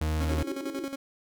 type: tone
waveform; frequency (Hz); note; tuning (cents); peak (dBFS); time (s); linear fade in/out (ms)
40% pulse; 77.9; D#2; +3; -25; 0.01-0.43; 5
type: tone with tremolo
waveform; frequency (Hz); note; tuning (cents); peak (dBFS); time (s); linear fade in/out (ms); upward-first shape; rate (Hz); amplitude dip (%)
30% pulse; 274.2; C#4; -19; -29; 0.2-0.96; 10; square; 11; 65
type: band-pass noise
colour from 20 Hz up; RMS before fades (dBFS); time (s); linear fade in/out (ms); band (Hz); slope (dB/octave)
pink; -38; 0.31-0.85; 2; 290 to 400; 96
effects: none